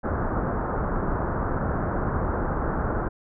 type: low-pass noise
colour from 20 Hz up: pink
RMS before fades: -26 dBFS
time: 0.03-3.09 s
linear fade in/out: 20 ms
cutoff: 1500 Hz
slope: 48 dB/octave
effects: none